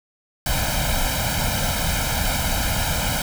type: noise with comb filter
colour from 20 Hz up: pink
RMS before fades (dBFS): -22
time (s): 0.46-3.22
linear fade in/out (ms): 2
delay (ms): 1.3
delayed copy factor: +0.95
effects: none